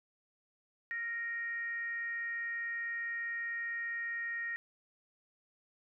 sine tone with frequency modulation, 1864.7 Hz, A#6, in tune, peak -35 dBFS, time 0.91-4.56 s, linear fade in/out 0 ms, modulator 483 Hz, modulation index 0.28, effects none

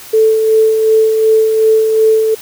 sine tone with tremolo, 440 Hz, A4, in tune, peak -5 dBFS, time 0.13-2.35 s, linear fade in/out 10 ms, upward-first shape sine, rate 2.7 Hz, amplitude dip 40%, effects white hiss -33 dBFS RMS until 2.41 s

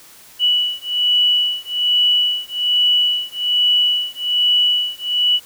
sine beating tone pair, 2949 / 2950.2 Hz, F#7 / F#7, -6 / -6 cents, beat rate 1.2 Hz, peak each -17 dBFS, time 0.39-5.4 s, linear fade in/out 50 ms, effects white hiss -44 dBFS RMS until 5.45 s

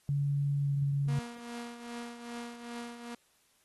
sine tone with pitch glide, 142 to 140.77 Hz, C#3 to C#3, +42 to +27 cents, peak -27 dBFS, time 0.09-1.19 s, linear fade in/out 0 ms, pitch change -15 cents, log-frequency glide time 0.61-0.69 s
sawtooth tone with tremolo, 237.4 Hz, A#3, 32 cents sharp, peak -34 dBFS, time 1.08-3.15 s, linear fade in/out 5 ms, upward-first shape triangle, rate 2.5 Hz, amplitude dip 65%
effects white hiss -68 dBFS RMS until 3.64 s + AAC 32 kbps

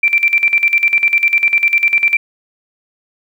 sine tone with tremolo, 2349 Hz, D7, in tune, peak -7 dBFS, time 0.03-2.17 s, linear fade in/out 5 ms, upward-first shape square, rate 10 Hz, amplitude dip 75%, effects 8-bit

